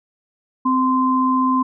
sine tone pair together, 259.3 / 1037.2 Hz, C4 / C6, -15 / -15 cents, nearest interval 2 octaves, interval 2400 cents, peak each -17 dBFS, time 0.65-1.63 s, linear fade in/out 10 ms, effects none

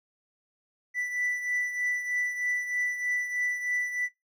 triangle beating tone pair, 1975.5 / 1978.7 Hz, B6 / B6, 0 / +3 cents, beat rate 3.2 Hz, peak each -27 / -34 dBFS, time 0.94-4.09 s, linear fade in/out 50 ms, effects noise-tail reverb RT60 0.2 s tail -21 dB re dry

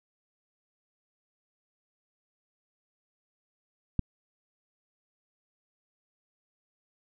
click, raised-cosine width 5 ms, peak -13 dBFS, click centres 3.993 s, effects none

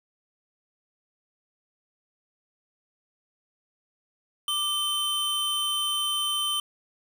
square tone pair together, 1184 / 3083 Hz, D6 / G7, +14 / -29 cents, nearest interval octave + perfect fourth, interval 1657 cents, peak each -34 / -26 dBFS, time 4.48-6.6 s, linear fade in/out 2 ms, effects none

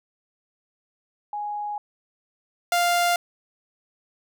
sine / sawtooth tone pair in turn, 830.6 / 698.4 Hz, G#5 / F5, 0 / 0 cents, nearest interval minor third, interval 300 cents, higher first, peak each -27 / -15 dBFS, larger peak second, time 1.33-1.78 / 2.72-3.16 s, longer first, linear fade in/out 2 ms, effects none

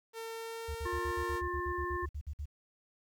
sawtooth tone with pitch glide, 453.1 to 460.8 Hz, A#4 to A#4, -49 to -20 cents, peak -36 dBFS, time 0.13-1.42 s, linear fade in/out 50 ms, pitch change +29 cents, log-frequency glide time 0.32-1.03 s
sine tone bursts, 73 Hz, D2, 10 cents flat, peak -36 dBFS, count 15, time 0.68-2.458 s, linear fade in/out 10 ms, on 70 ms, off 52 ms
harmonic tone, 354.9 Hz, F4, 28 cents sharp, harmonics 1 / 3 / 5, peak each -37 / -37 / -41 dBFS, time 0.85-2.06 s, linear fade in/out 10 ms
effects 11-bit

